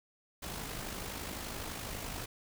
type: noise with amplitude modulation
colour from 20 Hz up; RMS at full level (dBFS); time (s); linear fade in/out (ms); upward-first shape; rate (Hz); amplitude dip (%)
pink; -39; 0.42-2.26; 10; sine; 51.8; 45
effects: none